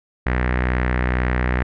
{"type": "tone with low-pass filter", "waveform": "sawtooth", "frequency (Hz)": 62.1, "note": "B1", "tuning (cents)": 10, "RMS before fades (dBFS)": -20, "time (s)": [0.26, 1.63], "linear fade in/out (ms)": 5, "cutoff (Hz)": 1900, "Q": 3.8, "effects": []}